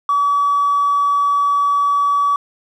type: tone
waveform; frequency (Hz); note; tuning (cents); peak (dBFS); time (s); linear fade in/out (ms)
triangle; 1142; D6; -49; -9; 0.09-2.36; 2
effects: tanh soft clip ceiling -10 dBFS